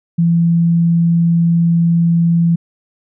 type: tone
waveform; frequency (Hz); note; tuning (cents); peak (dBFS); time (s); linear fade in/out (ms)
sine; 168.6; E3; +39; -9; 0.18-2.56; 10
effects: none